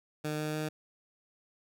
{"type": "tone with pitch steps", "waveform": "15% pulse", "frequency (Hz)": [152.1, 153.16, 154.22], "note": ["D#3", "D#3", "D#3"], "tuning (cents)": [-39, -27, -15], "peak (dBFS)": -26, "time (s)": [0.24, 0.69], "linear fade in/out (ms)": 10, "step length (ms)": 150, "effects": []}